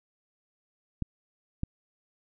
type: clicks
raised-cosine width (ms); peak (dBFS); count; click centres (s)
5; -17; 2; 1.023 / 1.634
effects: none